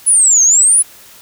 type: exponential two-way sweep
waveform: sine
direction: down then up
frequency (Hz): 10350 to 6272 to 10350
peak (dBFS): -6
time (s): 0.06-0.83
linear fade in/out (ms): 20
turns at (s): 0.43
effects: white hiss -40 dBFS RMS until 1.21 s